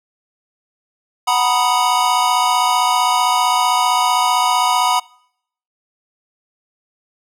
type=chord; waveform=square; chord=B major seventh; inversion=second; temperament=equal; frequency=740 / 932.3 / 987.8 / 1244.5 Hz; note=F#5 / A#5 / B5 / D#6; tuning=0 / 0 / 0 / 0 cents; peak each=-20 / -22 / -17 / -22 dBFS; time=1.27-5 s; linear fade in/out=10 ms; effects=noise-tail reverb RT60 0.7 s tail -24 dB re dry + low-pass 12000 Hz 12 dB/octave